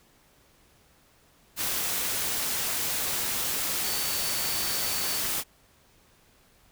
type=tone in noise; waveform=sine; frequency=4500 Hz; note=C#8; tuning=25 cents sharp; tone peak=-36 dBFS; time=3.82-5.22 s; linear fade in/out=50 ms; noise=white; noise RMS=-29 dBFS; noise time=1.56-5.44 s; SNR=-10 dB; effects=pink hiss -61 dBFS RMS until 6.71 s